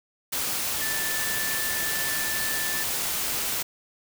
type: tone in noise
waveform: sine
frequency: 1760 Hz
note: A6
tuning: in tune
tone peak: -31 dBFS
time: 0.81-2.84 s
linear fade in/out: 10 ms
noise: white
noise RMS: -28 dBFS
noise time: 0.32-3.63 s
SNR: -6 dB
effects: none